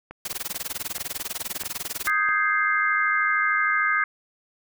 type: click train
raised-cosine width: 0.5 ms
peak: -23 dBFS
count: 11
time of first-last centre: 0.11-2.289 s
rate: 4.59 Hz
type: noise with tremolo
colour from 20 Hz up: white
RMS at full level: -28 dBFS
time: 0.25-2.1 s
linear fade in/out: 2 ms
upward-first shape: sine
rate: 20 Hz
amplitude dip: 100%
type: chord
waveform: sine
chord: Ab major seventh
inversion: second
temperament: equal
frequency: 1244.5 / 1568 / 1661.2 / 2093 Hz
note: Eb6 / G6 / Ab6 / C7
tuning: 0 / 0 / 0 / 0 cents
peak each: -24 / -25 / -27 / -25 dBFS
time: 2.07-4.04 s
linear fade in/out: 2 ms
effects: none